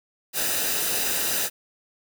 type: noise with comb filter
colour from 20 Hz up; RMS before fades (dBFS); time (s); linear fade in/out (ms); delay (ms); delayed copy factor
white; -25; 0.33-1.5; 50; 0.91; -0.55
effects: none